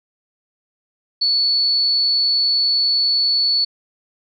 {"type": "tone", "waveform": "sine", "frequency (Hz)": 4435, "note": "C#8", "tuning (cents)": 0, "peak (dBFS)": -14, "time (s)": [1.21, 3.65], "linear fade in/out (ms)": 10, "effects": []}